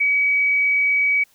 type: tone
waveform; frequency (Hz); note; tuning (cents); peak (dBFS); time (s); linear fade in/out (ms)
sine; 2272; C#7; +42; -15; 0-1.24; 10
effects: white hiss -58 dBFS RMS until 1.34 s